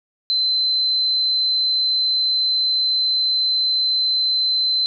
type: tone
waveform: sine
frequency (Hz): 4067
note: C8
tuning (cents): -50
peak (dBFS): -16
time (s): 0.3-4.86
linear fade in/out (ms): 0
effects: none